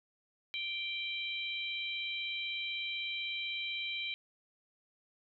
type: harmonic tone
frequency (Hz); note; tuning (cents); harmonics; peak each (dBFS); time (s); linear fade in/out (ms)
784; G5; 0; 3 / 4 / 5; -38 / -40 / -42; 0.54-4.14; 0
effects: none